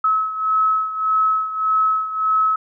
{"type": "beating tone pair", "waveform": "sine", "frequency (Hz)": [1289, 1290.7], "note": ["E6", "E6"], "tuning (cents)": [-39, -37], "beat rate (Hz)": 1.7, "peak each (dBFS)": [-17, -22], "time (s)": [0.04, 2.56], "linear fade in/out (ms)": 5, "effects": []}